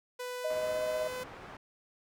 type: tone with pitch glide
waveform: sawtooth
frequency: 496.8 to 505.2 Hz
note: B4 to B4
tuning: +10 to +39 cents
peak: -33 dBFS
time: 0.19-1.24 s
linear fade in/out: 10 ms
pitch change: +29 cents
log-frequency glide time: 0.38-0.76 s
type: tone with tremolo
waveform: sine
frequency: 622.3 Hz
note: D#5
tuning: in tune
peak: -29 dBFS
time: 0.44-1.08 s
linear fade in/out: 10 ms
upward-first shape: triangle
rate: 16 Hz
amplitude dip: 35%
type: low-pass noise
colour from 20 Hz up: white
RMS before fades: -48 dBFS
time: 0.5-1.57 s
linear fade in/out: 5 ms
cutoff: 1300 Hz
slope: 12 dB/octave
effects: none